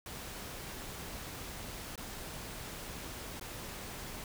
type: noise with dropouts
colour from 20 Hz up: pink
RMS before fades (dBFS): -44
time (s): 0.06-4.24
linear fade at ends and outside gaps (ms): 1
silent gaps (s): 1.957-1.977 / 3.397-3.411
effects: none